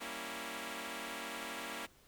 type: chord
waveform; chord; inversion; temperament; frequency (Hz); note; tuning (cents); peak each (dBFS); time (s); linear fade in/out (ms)
5% pulse; G diminished seventh; none; equal; 196 / 233.1 / 277.2 / 329.6; G3 / Bb3 / Db4 / Fb4; 0 / 0 / 0 / 0; -39 / -34 / -35 / -35; 0-1.87; 20
effects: pink hiss -65 dBFS RMS until 2.07 s